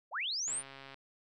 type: linear sweep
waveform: sine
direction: up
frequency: 482.5 to 9600 Hz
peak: -33 dBFS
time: 0.11-0.63 s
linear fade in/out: 50 ms
type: click train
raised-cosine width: 0.3 ms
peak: -33 dBFS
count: 64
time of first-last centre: 0.48-0.943 s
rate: 136 Hz
effects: none